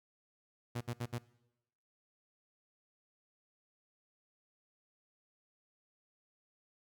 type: tone bursts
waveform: sawtooth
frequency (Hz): 119.8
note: A#2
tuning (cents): +48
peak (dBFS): -32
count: 4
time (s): 0.75-1.185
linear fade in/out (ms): 10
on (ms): 60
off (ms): 65
effects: noise-tail reverb RT60 0.9 s tail -21 dB re dry